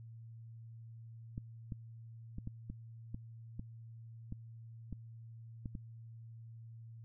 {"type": "clicks", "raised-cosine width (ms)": 5, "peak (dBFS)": -29, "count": 11, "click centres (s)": [1.379, 1.722, 2.384, 2.474, 2.7, 3.145, 3.595, 4.324, 4.927, 5.658, 5.752], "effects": ["added 114 Hz sine -49 dBFS peak until 7.04 s"]}